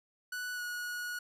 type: tone with pitch glide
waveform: 45% pulse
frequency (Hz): 1480 to 1456.3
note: F#6 to F#6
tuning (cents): 0 to -28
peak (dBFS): -36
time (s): 0.32-1.19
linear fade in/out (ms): 5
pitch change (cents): -28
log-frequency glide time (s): 0.54-0.62
effects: none